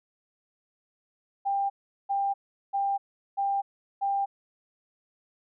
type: tone bursts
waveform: sine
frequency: 794 Hz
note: G5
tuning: 22 cents sharp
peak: -24 dBFS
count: 5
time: 1.45-4.26 s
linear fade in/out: 20 ms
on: 250 ms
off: 390 ms
effects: none